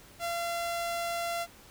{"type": "tone", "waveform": "sawtooth", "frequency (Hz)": 684, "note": "F5", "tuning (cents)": -36, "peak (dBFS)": -27, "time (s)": [0.19, 1.47], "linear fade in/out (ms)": 50, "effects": ["pink hiss -54 dBFS RMS until 1.7 s"]}